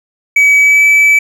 triangle tone with pitch glide, 2278 to 2303 Hz, C#7 to D7, +47 to -34 cents, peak -3 dBFS, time 0.36-1.19 s, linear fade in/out 5 ms, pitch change +19 cents, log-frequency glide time 0.58-0.85 s, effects none

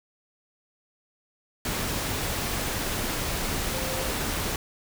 sine tone in noise, 523.3 Hz, C5, in tune, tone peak -35 dBFS, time 3.73-4.11 s, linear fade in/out 2 ms, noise pink, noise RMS -29 dBFS, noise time 1.65-4.56 s, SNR -9 dB, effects none

